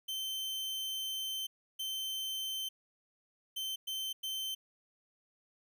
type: tone bursts at uneven times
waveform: 40% pulse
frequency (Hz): 3096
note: G7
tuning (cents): -22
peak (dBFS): -35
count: 5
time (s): 0.08-1.47 / 1.79-2.69 / 3.56-3.76 / 3.87-4.13 / 4.23-4.55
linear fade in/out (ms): 10
effects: none